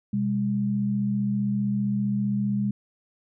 sine tone pair together, 128.2 / 203.5 Hz, C3 / G#3, -35 / -35 cents, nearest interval minor sixth, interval 800 cents, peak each -29 / -23 dBFS, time 0.13-2.71 s, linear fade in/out 5 ms, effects none

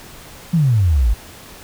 sine exponential sweep, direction down, 178.2 to 49.95 Hz, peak -11 dBFS, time 0.53-1.14 s, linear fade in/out 10 ms, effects pink hiss -39 dBFS RMS until 1.63 s

